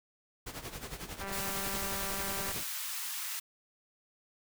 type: noise with tremolo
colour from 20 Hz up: pink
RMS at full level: -40 dBFS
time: 0.46-2.64 s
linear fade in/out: 10 ms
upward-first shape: sine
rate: 11 Hz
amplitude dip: 70%
type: click train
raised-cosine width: 0.5 ms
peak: -26 dBFS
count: 257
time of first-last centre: 1.21-2.516 s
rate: 196 Hz
type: high-pass noise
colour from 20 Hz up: white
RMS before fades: -38 dBFS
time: 1.32-3.4 s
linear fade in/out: 10 ms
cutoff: 950 Hz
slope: 24 dB/octave
effects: none